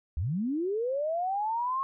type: linear sweep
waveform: sine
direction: up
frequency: 64 to 1092 Hz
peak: -27 dBFS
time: 0.17-1.83 s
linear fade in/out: 0 ms
effects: none